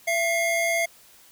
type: tone pair together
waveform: square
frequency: 672.2 / 2134 Hz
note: E5 / C7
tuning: +34 / +34 cents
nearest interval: octave + minor sixth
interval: 2000 cents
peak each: -25 dBFS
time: 0.07-0.86 s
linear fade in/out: 10 ms
effects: white hiss -53 dBFS RMS until 1.31 s